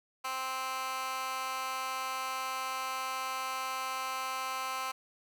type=tone with high-pass filter; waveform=15% pulse; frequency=261.6 Hz; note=C4; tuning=in tune; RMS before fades=-36 dBFS; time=0.24-4.92 s; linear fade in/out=10 ms; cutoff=1200 Hz; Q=1.9; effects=none